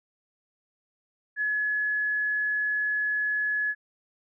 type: tone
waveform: sine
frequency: 1699 Hz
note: G#6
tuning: 39 cents sharp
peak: -24 dBFS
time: 1.36-3.75 s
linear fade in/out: 50 ms
effects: none